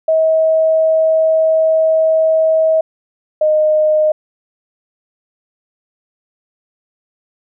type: tone pair in turn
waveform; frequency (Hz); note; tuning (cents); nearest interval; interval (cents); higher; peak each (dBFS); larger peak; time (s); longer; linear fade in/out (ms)
sine; 639 / 616.2; D#5 / D#5; +46 / -17; minor second; 63; first; -9; neither; 0.08-2.81 / 3.41-4.12; first; 5
effects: none